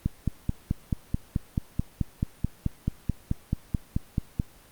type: click train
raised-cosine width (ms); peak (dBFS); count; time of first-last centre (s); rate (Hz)
5; -12; 21; 0.06-4.398; 4.61
effects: pink hiss -54 dBFS RMS until 4.71 s + Opus 24 kbps